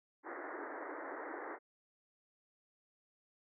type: band-pass noise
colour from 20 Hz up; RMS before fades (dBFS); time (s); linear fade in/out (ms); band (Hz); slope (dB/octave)
pink; -45; 0.23-1.59; 50; 280 to 2000; 96
effects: none